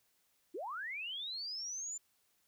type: linear sweep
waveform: sine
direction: up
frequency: 293.7 to 7200 Hz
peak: -39 dBFS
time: 0.54-1.98 s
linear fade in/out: 10 ms
effects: white hiss -75 dBFS RMS until 2.47 s